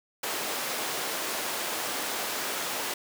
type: high-pass noise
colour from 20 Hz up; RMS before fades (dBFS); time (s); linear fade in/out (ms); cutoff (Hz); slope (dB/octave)
pink; -32; 0.23-2.94; 5; 430; 12
effects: none